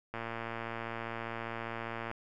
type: click train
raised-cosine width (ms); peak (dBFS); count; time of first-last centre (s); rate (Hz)
0.5; -23; 228; 0.14-2.114; 115
effects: none